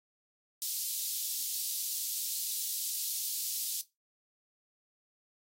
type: high-pass noise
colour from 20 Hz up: white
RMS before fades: -35 dBFS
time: 0.62-3.81 s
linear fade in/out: 0 ms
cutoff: 3800 Hz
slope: 24 dB/octave
effects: noise-tail reverb RT60 0.2 s tail -17 dB re dry + AAC 48 kbps